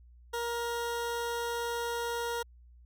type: tone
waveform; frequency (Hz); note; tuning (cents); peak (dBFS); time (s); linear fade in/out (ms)
20% pulse; 471; A#4; +18; -27; 0.33-2.43; 10
effects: added 60 Hz sine -53 dBFS peak until 2.85 s